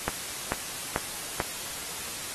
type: click train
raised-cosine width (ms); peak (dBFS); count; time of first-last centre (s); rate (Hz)
0.5; -10; 4; 0.08-1.402; 2.27
effects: white hiss -36 dBFS RMS until 2.34 s + AAC 32 kbps